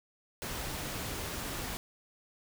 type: noise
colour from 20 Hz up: pink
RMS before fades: -38 dBFS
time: 0.42-1.77 s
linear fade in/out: 0 ms
effects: none